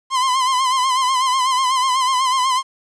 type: tone with vibrato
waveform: 45% pulse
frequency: 1033 Hz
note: C6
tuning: 22 cents flat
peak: -15 dBFS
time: 0.1-2.63 s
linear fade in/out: 50 ms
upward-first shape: sine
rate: 8.1 Hz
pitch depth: 65 cents each way
effects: resampled to 22050 Hz + 9-bit